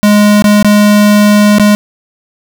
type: tone with dropouts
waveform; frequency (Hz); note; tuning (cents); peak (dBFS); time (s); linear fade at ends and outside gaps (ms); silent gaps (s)
square; 207.7; G#3; 0; -4; 0.03-1.75; 0; 0.422-0.442 / 0.627-0.646 / 1.584-1.597
effects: none